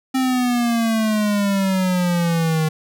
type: exponential sweep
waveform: square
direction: down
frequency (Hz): 263.7 to 155.56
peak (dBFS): -17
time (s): 0.14-2.69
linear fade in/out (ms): 10
effects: none